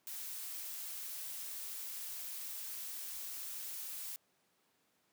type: noise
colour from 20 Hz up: blue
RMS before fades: -44 dBFS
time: 0.07-4.16 s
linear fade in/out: 0 ms
effects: pink hiss -75 dBFS RMS until 5.12 s + high-pass 200 Hz 12 dB/octave